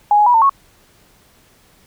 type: tone with pitch steps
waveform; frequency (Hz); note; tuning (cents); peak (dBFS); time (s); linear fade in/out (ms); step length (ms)
sine; 829 / 836 / 974 / 901 / 1102; G#5 / G#5 / B5 / A5 / C#6; -3 / +11 / -24 / +41 / -11; -8; 0.11-0.495; 2; 77
effects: pink hiss -52 dBFS RMS until 1.86 s